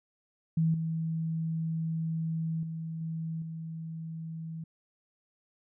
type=tone with level steps; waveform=sine; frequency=162.1 Hz; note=E3; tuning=29 cents flat; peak=-23 / -29 / -34 / -32 / -36 dBFS; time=0.57-4.64 s; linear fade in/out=5 ms; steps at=0.74 / 2.63 / 3.01 / 3.42 s; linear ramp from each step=2 ms; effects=none